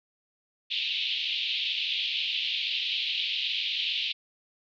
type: band-pass noise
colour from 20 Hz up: white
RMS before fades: -30 dBFS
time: 0.7-4.13 s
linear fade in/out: 20 ms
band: 2600 to 3800 Hz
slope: 48 dB/octave
effects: none